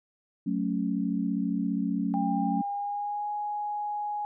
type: chord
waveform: sine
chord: F# minor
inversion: none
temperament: equal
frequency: 185 / 220 / 277.2 Hz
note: F#3 / A3 / C#4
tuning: 0 / 0 / 0 cents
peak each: -30 dBFS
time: 0.46-2.62 s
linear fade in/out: 10 ms
type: tone with pitch glide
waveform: sine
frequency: 799 to 832 Hz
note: G5 to G#5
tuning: +33 to +3 cents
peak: -29 dBFS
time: 2.14-4.25 s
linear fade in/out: 0 ms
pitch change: +70 cents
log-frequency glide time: 2.47-3.29 s
effects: none